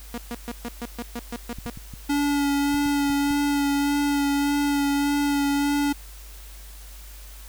sawtooth tone bursts, 238 Hz, A#3, 36 cents sharp, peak -25 dBFS, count 10, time 0.14-1.7 s, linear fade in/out 2 ms, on 39 ms, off 130 ms
clicks, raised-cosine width 5 ms, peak -25 dBFS, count 8, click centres 1.586 / 1.66 / 1.774 / 1.938 / 2.744 / 2.86 / 3.101 / 3.308 s
square tone with vibrato, 285.2 Hz, C#4, 49 cents sharp, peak -21 dBFS, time 2.09-5.93 s, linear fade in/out 10 ms, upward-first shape sine, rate 1.7 Hz, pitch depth 16 cents each way
effects added 50 Hz sine -40 dBFS peak until 7.48 s + white hiss -47 dBFS RMS until 7.48 s

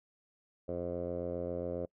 10% pulse tone with low-pass filter, 87.4 Hz, F2, 2 cents sharp, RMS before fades -37 dBFS, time 0.68-1.86 s, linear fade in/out 10 ms, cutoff 560 Hz, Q 4.4, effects noise-tail reverb RT60 0.1 s tail -25 dB re dry

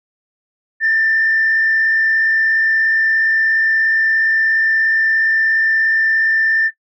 sine tone with frequency modulation, 1785 Hz, A6, 24 cents sharp, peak -11 dBFS, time 0.8-6.71 s, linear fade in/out 50 ms, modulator 57 Hz, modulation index 0.36, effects noise-tail reverb RT60 0.1 s tail -18 dB re dry + tanh soft clip ceiling -7 dBFS

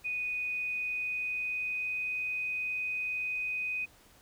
sine tone with pitch glide, 2482 to 2499 Hz, D#7 to D#7, -5 to +7 cents, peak -31 dBFS, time 0.04-3.86 s, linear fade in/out 20 ms, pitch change +12 cents, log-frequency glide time 0.31-2.02 s, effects pink hiss -60 dBFS RMS until 4.21 s

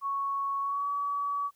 sine tone with pitch glide, 1108.7 to 1139.2 Hz, C#6 to C#6, 0 to +47 cents, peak -28 dBFS, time 0.01-1.51 s, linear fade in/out 50 ms, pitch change +47 cents, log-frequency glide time 0.61-0.88 s, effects white hiss -70 dBFS RMS until 1.55 s

